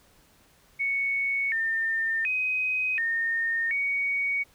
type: tone with pitch steps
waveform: sine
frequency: 2219 / 1806 / 2516 / 1831 / 2240 Hz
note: C#7 / A6 / D#7 / A#6 / C#7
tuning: +1 / +45 / +19 / -32 / +18 cents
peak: -24 dBFS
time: 0.79-4.44 s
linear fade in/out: 20 ms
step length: 730 ms
effects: pink hiss -60 dBFS RMS until 4.54 s